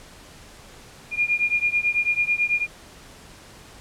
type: beating tone pair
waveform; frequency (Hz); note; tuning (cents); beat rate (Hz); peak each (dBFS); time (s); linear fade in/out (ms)
sine; 2416 / 2425.1; D7 / D#7; +48 / -45; 9.1; -22 / -23; 1.11-2.67; 50
effects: pink hiss -46 dBFS RMS until 3.8 s + low-pass 10000 Hz 12 dB/octave